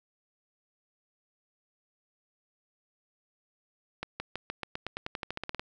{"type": "accelerating click train", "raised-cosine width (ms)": 0.3, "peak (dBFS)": -18, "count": 17, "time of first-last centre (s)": [4.03, 5.595], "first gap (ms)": 170, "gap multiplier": 0.92, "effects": []}